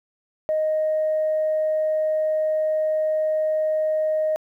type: tone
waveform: sine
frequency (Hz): 622.3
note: D#5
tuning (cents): 0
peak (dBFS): -18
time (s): 0.49-4.36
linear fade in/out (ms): 0
effects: tanh soft clip ceiling -15 dBFS + 10-bit